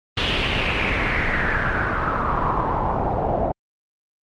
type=noise with low-pass filter sweep; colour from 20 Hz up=pink; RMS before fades=-21 dBFS; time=0.17-3.52 s; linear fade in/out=5 ms; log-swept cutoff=3300 to 670 Hz; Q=4.2; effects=Opus 32 kbps